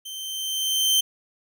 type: tone with level ramp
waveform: sawtooth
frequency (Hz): 3111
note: G7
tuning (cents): -14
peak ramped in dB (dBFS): -31 to -13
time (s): 0.05-1.01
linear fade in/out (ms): 10
effects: none